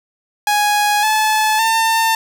sawtooth tone with pitch steps, 830.6 / 864.4 / 899.5 Hz, G#5 / A5 / A5, 0 / -31 / +38 cents, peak -9 dBFS, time 0.47-2.15 s, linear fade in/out 2 ms, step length 560 ms, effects none

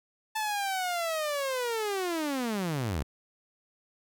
sawtooth linear sweep, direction down, 881 to 61.6 Hz, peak -25 dBFS, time 0.35-3.03 s, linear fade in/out 10 ms, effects none

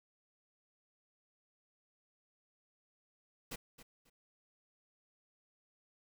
pink noise with echo, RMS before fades -43 dBFS, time 3.51-3.56 s, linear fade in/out 10 ms, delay 270 ms, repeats 2, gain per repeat -13 dB, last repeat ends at 4.1 s, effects none

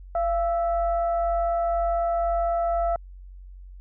sine tone with frequency modulation, 683 Hz, F5, 39 cents flat, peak -21 dBFS, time 0.15-2.96 s, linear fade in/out 2 ms, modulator 635 Hz, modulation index 0.5, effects added 46 Hz sine -40 dBFS peak until 3.8 s

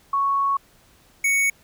sine / square tone pair in turn, 1108.7 / 2225 Hz, C#6 / C#7, 0 / +6 cents, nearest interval octave, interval 1206 cents, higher second, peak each -18 dBFS, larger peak neither, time 0.13-0.57 / 1.24-1.5 s, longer first, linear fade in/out 5 ms, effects pink hiss -56 dBFS RMS until 1.63 s

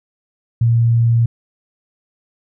sine tone, 116.54 Hz, A#2, in tune, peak -10 dBFS, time 0.61-1.26 s, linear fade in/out 5 ms, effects none

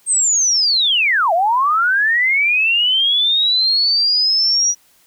sine linear two-way sweep, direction down then up, 8500 to 644 to 5810 Hz, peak -12 dBFS, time 0.06-4.75 s, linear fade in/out 50 ms, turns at 1.33 s, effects white hiss -54 dBFS RMS until 5.06 s

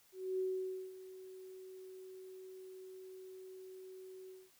sine tone with ADSR envelope, 374.9 Hz, F#4, 23 cents sharp, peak -33 dBFS, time 0.12-4.51 s, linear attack 270 ms, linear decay 530 ms, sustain -16 dB, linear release 210 ms, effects white hiss -68 dBFS RMS until 4.59 s

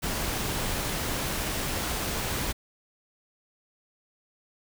pink noise, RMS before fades -30 dBFS, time 0.02-2.53 s, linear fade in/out 20 ms, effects none

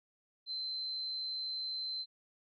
sine tone, 4086 Hz, C8, 42 cents flat, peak -36 dBFS, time 0.46-2.06 s, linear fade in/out 50 ms, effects none

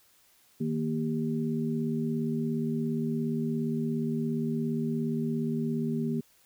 sine tone cluster, 156.6 / 233.8 / 393.1 Hz, D#3 / A#3 / G4, +11 / +5 / +5 cents, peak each -32 / -29 / -36 dBFS, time 0.6-6.21 s, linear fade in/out 10 ms, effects white hiss -63 dBFS RMS until 6.45 s

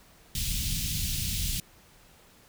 pink band-stop noise, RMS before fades -30 dBFS, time 0.35-1.6 s, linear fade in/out 2 ms, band 180 to 2900 Hz, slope 24 dB/octave, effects pink hiss -57 dBFS RMS until 2.48 s

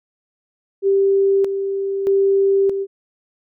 sine tone with tremolo, 392.5 Hz, G4, 2 cents sharp, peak -12 dBFS, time 0.82-2.87 s, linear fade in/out 50 ms, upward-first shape square, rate 0.8 Hz, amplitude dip 55%, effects none

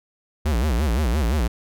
square tone with vibrato, 66.2 Hz, C2, 21 cents sharp, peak -19 dBFS, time 0.45-1.48 s, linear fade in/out 10 ms, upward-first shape sine, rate 5.8 Hz, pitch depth 300 cents each way, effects none

